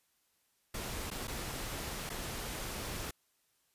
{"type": "noise with dropouts", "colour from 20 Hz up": "pink", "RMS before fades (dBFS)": -40, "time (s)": [0.74, 3.11], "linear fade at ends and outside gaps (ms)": 5, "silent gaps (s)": [[1.104, 1.112], [1.273, 1.279], [2.094, 2.1]], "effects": ["white hiss -75 dBFS RMS until 3.74 s", "resampled to 32000 Hz"]}